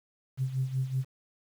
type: tone with tremolo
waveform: sine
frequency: 131.3 Hz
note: C3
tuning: 6 cents sharp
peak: -24 dBFS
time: 0.37-1.05 s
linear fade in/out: 50 ms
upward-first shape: sine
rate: 5.3 Hz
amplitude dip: 75%
effects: tanh soft clip ceiling -20 dBFS + 9-bit